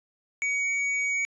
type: tone with tanh clipping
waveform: sine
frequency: 2251 Hz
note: C#7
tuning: 26 cents sharp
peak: -26 dBFS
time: 0.42-1.25 s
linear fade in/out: 0 ms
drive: 9 dB
effects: resampled to 22050 Hz